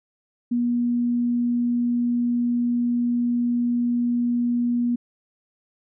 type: tone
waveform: sine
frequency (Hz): 240.5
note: B3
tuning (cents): -46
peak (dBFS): -19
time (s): 0.51-4.96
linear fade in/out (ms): 10
effects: none